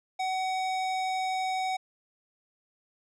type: tone with low-pass filter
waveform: square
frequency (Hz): 752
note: F#5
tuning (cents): +28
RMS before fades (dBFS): -30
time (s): 0.19-1.77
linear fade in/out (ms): 10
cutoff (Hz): 6000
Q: 0.81
effects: none